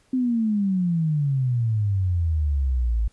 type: exponential sweep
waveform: sine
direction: down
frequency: 261.6 to 53.1 Hz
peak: -19 dBFS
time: 0.13-3.08 s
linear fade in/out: 5 ms
effects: pink hiss -62 dBFS RMS until 3.12 s + resampled to 24000 Hz